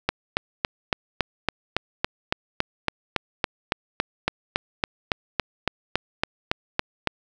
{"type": "click train", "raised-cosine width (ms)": 0.3, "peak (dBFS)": -4, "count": 26, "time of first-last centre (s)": [0.09, 7.073], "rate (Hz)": 3.58, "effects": []}